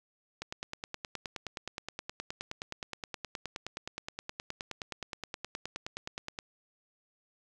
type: click train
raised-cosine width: 0.2 ms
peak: -20 dBFS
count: 58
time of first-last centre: 0.42-6.389 s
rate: 9.55 Hz
effects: none